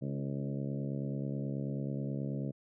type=harmonic tone with a mistuned harmonic; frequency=69.3 Hz; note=C#2; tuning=in tune; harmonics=2 / 3 / 4 / 5 / 6 / 7 / 8 / 9; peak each=-36 / -39 / -42 / -48 / -49 / -49 / -48 / -52 dBFS; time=0.01-2.52 s; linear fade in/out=20 ms; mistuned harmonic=5; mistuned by=-16 cents; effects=none